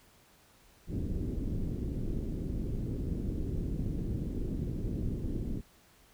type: low-pass noise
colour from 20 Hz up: pink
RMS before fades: -34 dBFS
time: 0.87-5.62 s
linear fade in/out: 50 ms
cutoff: 350 Hz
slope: 24 dB/octave
effects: pink hiss -62 dBFS RMS until 6.13 s